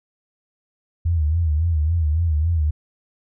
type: tone with vibrato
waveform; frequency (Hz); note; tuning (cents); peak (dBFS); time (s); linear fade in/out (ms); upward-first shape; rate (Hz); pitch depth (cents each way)
sine; 80.1; E2; -49; -16; 1.05-2.71; 10; sine; 3.6; 120
effects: none